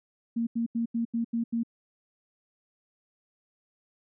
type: tone bursts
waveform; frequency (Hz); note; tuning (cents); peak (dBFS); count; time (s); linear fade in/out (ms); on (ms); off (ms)
sine; 231.8; A#3; -10; -25; 7; 0.36-1.634; 10; 110; 84
effects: none